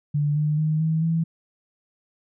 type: tone with pitch steps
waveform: sine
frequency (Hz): 146.83 / 150.96 / 155.2 / 159.57 / 164.05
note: D3 / D3 / D#3 / D#3 / E3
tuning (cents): 0 / +48 / -4 / +44 / -8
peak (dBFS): -19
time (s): 0.14-1.24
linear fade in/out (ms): 10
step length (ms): 220
effects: none